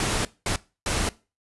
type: noise bursts at uneven times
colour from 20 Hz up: pink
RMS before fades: -25 dBFS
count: 3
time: 0-0.25 / 0.46-0.56 / 0.86-1.09 s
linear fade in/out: 2 ms
effects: noise-tail reverb RT60 0.3 s tail -20 dB re dry + resampled to 24000 Hz